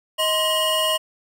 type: tone cluster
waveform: square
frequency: 630 / 1044 / 2876 Hz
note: D#5 / C6 / F#7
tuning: +21 / -4 / -50 cents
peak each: -24 / -26 / -22 dBFS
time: 0.18-0.98 s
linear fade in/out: 20 ms
effects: none